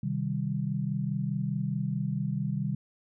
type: chord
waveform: sine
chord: C minor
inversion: none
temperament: equal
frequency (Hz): 130.81 / 155.56 / 196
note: C3 / Eb3 / G3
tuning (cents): 0 / 0 / 0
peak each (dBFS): -32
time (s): 0.03-2.75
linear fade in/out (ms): 5
effects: none